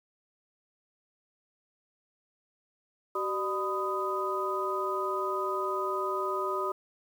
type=tone cluster; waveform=sine; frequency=381.7 / 598 / 1001 / 1245 Hz; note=G4 / D5 / B5 / D#6; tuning=-46 / +31 / +23 / +1 cents; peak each=-33 / -37 / -35 / -32 dBFS; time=3.15-6.72 s; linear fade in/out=5 ms; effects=9-bit